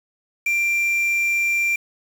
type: tone with quantisation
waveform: triangle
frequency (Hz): 2368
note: D7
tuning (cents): +14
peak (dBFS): -16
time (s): 0.46-1.76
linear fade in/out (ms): 5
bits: 6
effects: none